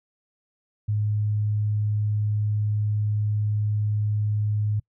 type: tone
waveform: sine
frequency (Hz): 105.3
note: G#2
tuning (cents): +24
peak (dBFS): -21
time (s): 0.88-4.8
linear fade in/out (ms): 10
effects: noise-tail reverb RT60 0.1 s tail -26 dB re dry